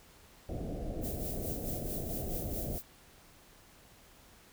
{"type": "low-pass noise", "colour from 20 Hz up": "pink", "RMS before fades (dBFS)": -38, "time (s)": [0.49, 2.78], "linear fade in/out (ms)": 0, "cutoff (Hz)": 730, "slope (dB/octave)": 96}
{"type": "noise with tremolo", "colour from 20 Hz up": "violet", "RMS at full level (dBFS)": -40, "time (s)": [1.01, 2.83], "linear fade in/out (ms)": 50, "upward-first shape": "sine", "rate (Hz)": 4.6, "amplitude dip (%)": 60}
{"effects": ["pink hiss -59 dBFS RMS until 4.52 s"]}